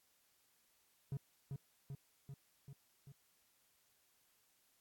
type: tone with echo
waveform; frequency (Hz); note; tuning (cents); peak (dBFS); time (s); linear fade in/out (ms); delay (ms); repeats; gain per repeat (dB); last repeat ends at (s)
triangle; 137.6; C#3; -12; -36; 1.12-1.17; 2; 390; 5; -3; 3.12
effects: white hiss -75 dBFS RMS until 4.8 s + AAC 64 kbps